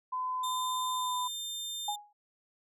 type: tone with pitch glide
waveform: sine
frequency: 1016 to 1000.9 Hz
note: B5 to B5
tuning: +49 to +23 cents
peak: -31 dBFS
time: 0.12-1.28 s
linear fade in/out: 10 ms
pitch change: -26 cents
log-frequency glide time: 0.93-1.16 s
type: tone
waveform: sawtooth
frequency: 3600 Hz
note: A7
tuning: 39 cents sharp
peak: -33 dBFS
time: 0.43-1.96 s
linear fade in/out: 10 ms
type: tone with exponential decay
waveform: sine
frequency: 829 Hz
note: G#5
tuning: 3 cents flat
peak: -28 dBFS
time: 1.88-2.13 s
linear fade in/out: 5 ms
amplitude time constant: 53 ms
effects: none